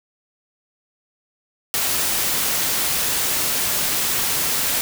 white noise, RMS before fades -21 dBFS, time 1.74-4.81 s, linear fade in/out 0 ms, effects none

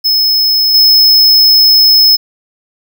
square tone with level steps, 5190 Hz, E8, 28 cents flat, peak -8 / -4 dBFS, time 0.04-2.17 s, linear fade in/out 20 ms, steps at 0.74 s, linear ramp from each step 5 ms, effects none

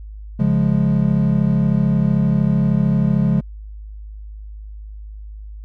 triangle chord, Db major, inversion none, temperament equal, 138.59 / 174.61 / 207.7 Hz, Db3 / F3 / Ab3, 0 / 0 / 0 cents, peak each -16 dBFS, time 0.39-3.41 s, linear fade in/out 10 ms, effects added 52 Hz sine -31 dBFS peak until 5.64 s

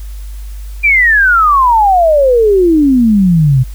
sine exponential sweep, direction down, 2409 to 123.47 Hz, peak -5 dBFS, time 0.83-3.64 s, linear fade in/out 20 ms, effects added 50 Hz sine -22 dBFS peak until 3.74 s + white hiss -42 dBFS RMS until 3.74 s

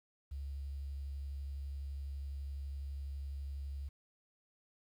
sine tone with vibrato, 69.6 Hz, C#2, 8 cents sharp, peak -39 dBFS, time 0.31-3.89 s, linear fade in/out 10 ms, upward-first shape square, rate 12 Hz, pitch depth 13 cents each way, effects 11-bit

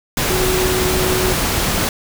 sine tone in noise, 370 Hz, F#4, in tune, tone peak -18 dBFS, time 0.3-1.33 s, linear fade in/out 2 ms, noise pink, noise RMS -18 dBFS, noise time 0.17-1.89 s, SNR -3 dB, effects none

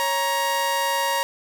sawtooth tone pair together, 552.2 / 941 Hz, C#5 / A#5, -7 / +16 cents, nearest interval major sixth, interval 923 cents, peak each -23 / -18 dBFS, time 0-1.23 s, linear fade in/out 0 ms, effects none

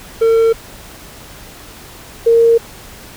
triangle / sine tone pair in turn, 453.6 / 461.8 Hz, A#4 / A#4, -47 / -16 cents, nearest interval unison, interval 31 cents, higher second, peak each -6 dBFS, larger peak neither, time 0.21-0.53 / 2.26-2.58 s, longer neither, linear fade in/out 10 ms, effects pink hiss -36 dBFS RMS until 3.16 s

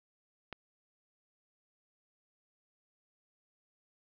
click, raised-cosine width 0.3 ms, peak -24 dBFS, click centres 0.527 s, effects low-pass 4000 Hz 12 dB/octave

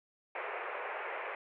pink band-pass noise, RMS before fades -40 dBFS, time 0.35-1.35 s, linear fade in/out 2 ms, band 420 to 2500 Hz, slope 48 dB/octave, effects none

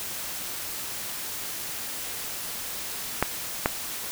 clicks, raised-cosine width 0.5 ms, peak -5 dBFS, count 2, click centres 3.226 / 3.659 s, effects white hiss -34 dBFS RMS until 4.11 s

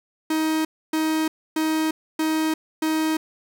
45% pulse tone bursts, 315.1 Hz, D#4, 22 cents sharp, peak -20 dBFS, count 5, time 0.3-3.17 s, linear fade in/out 5 ms, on 350 ms, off 280 ms, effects 8-bit

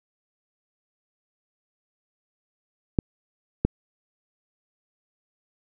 clicks, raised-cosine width 3 ms, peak -6 dBFS, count 2, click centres 2.988 / 3.65 s, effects none

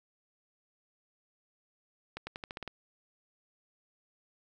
accelerating click train, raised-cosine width 0.3 ms, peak -23 dBFS, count 8, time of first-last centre 2.17-2.677 s, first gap 100 ms, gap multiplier 0.89, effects 10-bit

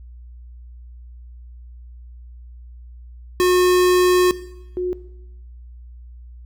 square / sine tone pair in turn, 362.1 / 362.1 Hz, F#4 / F#4, -37 / -37 cents, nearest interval unison, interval 0 cents, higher neither, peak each -14 / -20 dBFS, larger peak first, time 3.4-4.31 / 4.77-4.93 s, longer first, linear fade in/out 0 ms, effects noise-tail reverb RT60 0.9 s tail -17 dB re dry + added 60 Hz sine -37 dBFS peak until 6.45 s

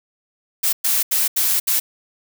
blue noise bursts at uneven times, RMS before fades -18 dBFS, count 5, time 0.63-0.73 / 0.84-1.03 / 1.11-1.28 / 1.36-1.6 / 1.67-1.8 s, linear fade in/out 10 ms, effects none

